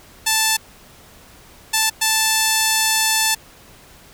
5% pulse tone bursts at uneven times, 880 Hz, A5, in tune, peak -3 dBFS, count 3, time 0.26-0.57 / 1.73-1.9 / 2.01-3.35 s, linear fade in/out 10 ms, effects pink hiss -46 dBFS RMS until 4.13 s

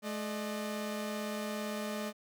sawtooth tone pair together, 213.9 / 604.1 Hz, A3 / D5, -49 / +49 cents, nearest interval octave + tritone, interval 1798 cents, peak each -33 / -36 dBFS, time 0.02-2.13 s, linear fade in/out 50 ms, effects none

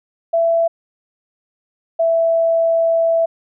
sine tone pair in turn, 667 / 661.6 Hz, E5 / E5, +20 / +6 cents, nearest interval unison, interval 14 cents, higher first, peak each -12 dBFS, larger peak neither, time 0.33-0.68 / 1.99-3.26 s, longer second, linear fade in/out 10 ms, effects none

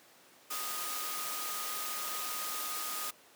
sine tone in noise, 1241 Hz, D#6, 5 cents flat, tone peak -42 dBFS, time 0.5-3.11 s, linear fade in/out 10 ms, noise white, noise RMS -38 dBFS, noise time 0.5-3.11 s, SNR -7 dB, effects pink hiss -59 dBFS RMS until 3.35 s + high-pass 300 Hz 12 dB/octave

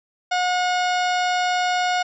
harmonic tone with a mistuned harmonic, 724 Hz, F#5, 38 cents flat, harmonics 1 / 2 / 3 / 4 / 5 / 6 / 7 / 8 / 10, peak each -20 / -26 / -30 / -32 / -34 / -36 / -37 / -38 / -40 dBFS, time 0.31-2.03 s, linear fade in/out 10 ms, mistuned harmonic 8, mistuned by -25 cents, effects none

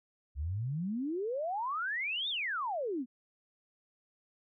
sine exponential two-way sweep, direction up then down, 65.7 to 3729 to 229.9 Hz, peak -32 dBFS, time 0.35-3.06 s, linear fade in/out 50 ms, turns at 2.29 s, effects none

